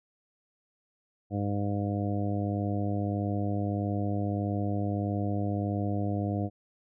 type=harmonic tone; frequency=101.6 Hz; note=G#2; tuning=38 cents flat; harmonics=1 / 2 / 3 / 4 / 5 / 6 / 7; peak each=-30 / -33 / -34 / -43 / -40 / -41 / -39 dBFS; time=1.3-6.5 s; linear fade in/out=50 ms; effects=none